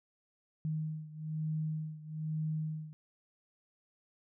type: beating tone pair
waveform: sine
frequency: 155.56 / 156.66 Hz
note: D#3 / D#3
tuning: 0 / +12 cents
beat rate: 1.1 Hz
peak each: -36 / -39 dBFS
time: 0.65-2.93 s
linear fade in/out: 0 ms
effects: none